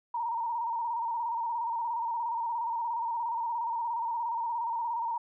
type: tone with vibrato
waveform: sine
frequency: 932.3 Hz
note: A#5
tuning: in tune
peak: -29 dBFS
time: 0.14-5.18 s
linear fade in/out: 5 ms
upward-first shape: square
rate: 17 Hz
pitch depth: 45 cents each way
effects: none